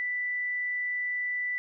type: tone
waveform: sine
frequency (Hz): 1979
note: B6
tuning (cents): +3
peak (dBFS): -28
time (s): 0-1.58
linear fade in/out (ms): 0
effects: none